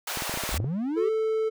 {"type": "high-pass noise", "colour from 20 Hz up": "pink", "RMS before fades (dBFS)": -32, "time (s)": [0.07, 0.58], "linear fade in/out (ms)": 5, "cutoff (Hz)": 580, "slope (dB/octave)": 24}
{"type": "clicks", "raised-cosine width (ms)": 2, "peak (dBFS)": -21, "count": 10, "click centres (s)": [0.173, 0.222, 0.295, 0.34, 0.374, 0.437, 0.492, 0.543, 0.602, 0.644]}
{"type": "linear sweep", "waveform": "triangle", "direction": "up", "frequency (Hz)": [38.89, 415.3], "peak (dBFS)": -24, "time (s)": [0.51, 1.1], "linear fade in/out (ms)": 20}
{"type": "tone", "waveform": "triangle", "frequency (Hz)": 440, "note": "A4", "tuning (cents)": 0, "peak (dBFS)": -21, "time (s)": [0.96, 1.5], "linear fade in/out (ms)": 20}
{"effects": []}